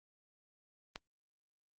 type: click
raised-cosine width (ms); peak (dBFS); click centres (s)
0.2; -24; 0.959
effects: Opus 32 kbps